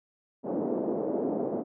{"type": "band-pass noise", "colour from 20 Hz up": "pink", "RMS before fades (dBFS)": -30, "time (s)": [0.43, 1.64], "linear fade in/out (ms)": 50, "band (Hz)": [230, 610], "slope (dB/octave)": 24, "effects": []}